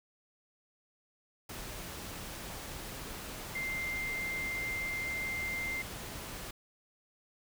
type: tone in noise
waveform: sine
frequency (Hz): 2093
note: C7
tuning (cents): 0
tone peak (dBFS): -34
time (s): 3.55-5.82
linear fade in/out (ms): 5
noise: pink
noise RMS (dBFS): -43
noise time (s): 1.49-6.51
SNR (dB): +6
effects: none